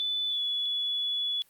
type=tone with pitch glide; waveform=sine; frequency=3491 to 3411 Hz; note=A7 to G#7; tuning=-14 to +46 cents; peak=-27 dBFS; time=0-1.42 s; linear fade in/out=0 ms; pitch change=-40 cents; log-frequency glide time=0.28-0.4 s; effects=white hiss -63 dBFS RMS until 1.49 s + Opus 48 kbps